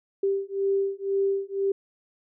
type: beating tone pair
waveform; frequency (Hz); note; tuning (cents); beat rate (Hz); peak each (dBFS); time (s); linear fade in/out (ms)
sine; 392 / 394; G4 / G4; 0 / +9; 2; -26; 0.23-1.72; 5
effects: none